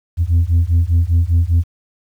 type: beating tone pair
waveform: sine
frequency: 82.3 / 87.3 Hz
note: E2 / F2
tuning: -2 / 0 cents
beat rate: 5 Hz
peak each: -12 dBFS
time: 0.17-1.64 s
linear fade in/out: 50 ms
effects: tanh soft clip ceiling -8 dBFS + 8-bit